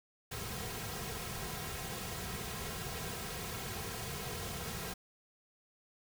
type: noise with comb filter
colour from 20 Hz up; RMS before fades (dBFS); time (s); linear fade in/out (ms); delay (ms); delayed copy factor
pink; -41; 0.31-4.94; 10; 3.4; -0.7
effects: none